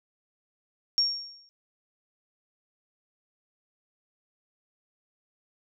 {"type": "tone with exponential decay", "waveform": "sine", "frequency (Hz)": 5540, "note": "F8", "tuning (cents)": -15, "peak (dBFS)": -18, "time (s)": [0.98, 1.49], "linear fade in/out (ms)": 0, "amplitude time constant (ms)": 110, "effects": []}